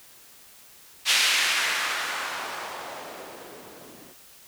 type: noise with low-pass filter sweep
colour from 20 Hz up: violet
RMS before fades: -28 dBFS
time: 1.05-4.15 s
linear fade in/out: 50 ms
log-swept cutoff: 3100 to 260 Hz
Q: 1.2
effects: white hiss -51 dBFS RMS until 4.47 s

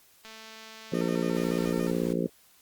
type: click train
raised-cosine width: 0.2 ms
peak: -29 dBFS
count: 321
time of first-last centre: 0.25-1.698 s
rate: 221 Hz
type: harmonic tone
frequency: 58.27 Hz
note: A#1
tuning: in tune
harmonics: 3 / 4 / 5 / 6 / 7 / 8 / 9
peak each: -31 / -32 / -33 / -34 / -34 / -35 / -36 dBFS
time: 0.92-2.27 s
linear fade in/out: 5 ms
type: tone with vibrato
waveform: 15% pulse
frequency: 525 Hz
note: C5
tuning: 6 cents sharp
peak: -33 dBFS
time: 0.94-1.91 s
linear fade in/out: 5 ms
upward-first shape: square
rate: 7 Hz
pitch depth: 260 cents each way
type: noise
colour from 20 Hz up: pink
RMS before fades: -45 dBFS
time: 1.35-2.13 s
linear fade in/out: 2 ms
effects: white hiss -60 dBFS RMS until 2.61 s + Opus 48 kbps

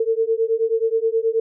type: beating tone pair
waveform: sine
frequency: 446.6 / 456 Hz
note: A4 / A#4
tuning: +26 / -38 cents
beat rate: 9.4 Hz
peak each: -20 dBFS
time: 0-1.4 s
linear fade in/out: 5 ms
effects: none

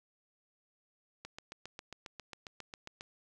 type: click train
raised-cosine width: 0.2 ms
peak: -27 dBFS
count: 14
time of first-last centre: 1.25-3.009 s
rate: 7.39 Hz
effects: none

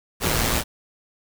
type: noise with amplitude modulation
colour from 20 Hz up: pink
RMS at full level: -19 dBFS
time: 0.2-0.64 s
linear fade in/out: 50 ms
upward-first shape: sine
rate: 116 Hz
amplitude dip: 60%
effects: none

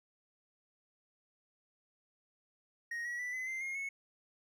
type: tone with pitch steps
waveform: triangle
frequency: 1873 / 1923.4 / 1975.2 / 2028 / 2083 / 2139 / 2197 Hz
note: A#6 / B6 / B6 / B6 / C7 / C7 / C#7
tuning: +8 / -46 / 0 / +45 / -8 / +38 / -16 cents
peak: -35 dBFS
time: 2.91-3.89 s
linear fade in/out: 5 ms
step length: 140 ms
effects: none

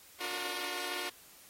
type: chord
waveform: 5% pulse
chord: D augmented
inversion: none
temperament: equal with one note detuned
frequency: 293.7 / 360.5 / 466.2 Hz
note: D4 / F#4 / A#4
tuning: 0 / -45 / 0 cents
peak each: -32 / -26 / -31 dBFS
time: 0.2-1.1 s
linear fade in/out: 10 ms
effects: white hiss -57 dBFS RMS until 1.49 s + AAC 48 kbps

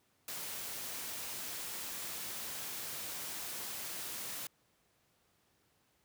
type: noise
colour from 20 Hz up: white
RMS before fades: -42 dBFS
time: 0.28-4.47 s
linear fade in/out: 2 ms
effects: pink hiss -73 dBFS RMS until 6.04 s + high-pass 80 Hz 12 dB/octave

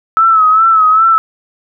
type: tone with vibrato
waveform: sine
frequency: 1300 Hz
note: E6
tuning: 24 cents flat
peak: -5 dBFS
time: 0.17-1.18 s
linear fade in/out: 0 ms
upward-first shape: sine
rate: 2.5 Hz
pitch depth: 58 cents each way
effects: none

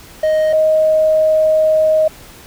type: tone pair in turn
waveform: triangle / sine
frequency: 623 / 626.3 Hz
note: D#5 / D#5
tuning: +2 / +11 cents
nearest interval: unison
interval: 9 cents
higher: second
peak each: -9 dBFS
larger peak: neither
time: 0.23-0.53 / 0.53-2.08 s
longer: second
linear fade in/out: 5 ms
effects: pink hiss -39 dBFS RMS until 2.46 s

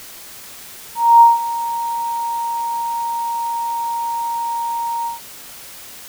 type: tone with ADSR envelope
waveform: sine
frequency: 932.3 Hz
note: A#5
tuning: in tune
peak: -3 dBFS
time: 0.95-5.2 s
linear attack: 260 ms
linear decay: 170 ms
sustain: -16 dB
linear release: 140 ms
effects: white hiss -37 dBFS RMS until 6.08 s

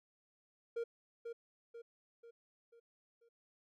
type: tone with echo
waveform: triangle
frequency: 466.2 Hz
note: A#4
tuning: in tune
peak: -34 dBFS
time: 0.76-0.84 s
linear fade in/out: 10 ms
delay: 490 ms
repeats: 5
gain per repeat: -6 dB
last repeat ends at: 3.29 s
effects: none

